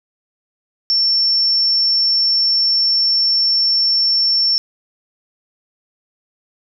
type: tone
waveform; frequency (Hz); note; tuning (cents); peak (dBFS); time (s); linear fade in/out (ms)
sine; 5420; E8; +47; -12; 0.9-4.58; 0
effects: none